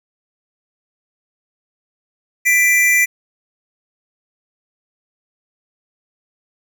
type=tone pair together; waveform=square; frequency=1991.1 / 2359 Hz; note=B6 / D7; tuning=+14 / +7 cents; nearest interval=minor third; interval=293 cents; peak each=-14 / -15 dBFS; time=2.45-3.06 s; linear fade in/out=20 ms; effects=8-bit